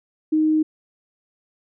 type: tone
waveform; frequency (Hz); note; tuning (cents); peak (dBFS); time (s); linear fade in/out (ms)
sine; 311.1; D#4; 0; -15; 0.32-0.63; 10
effects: none